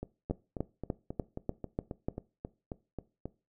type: two click trains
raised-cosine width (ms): 2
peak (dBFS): -24 / -18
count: 13 / 7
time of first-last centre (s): 0.03-3.256 / 0.31-2.085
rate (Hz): 3.72 / 3.38
effects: noise-tail reverb RT60 0.3 s tail -19 dB re dry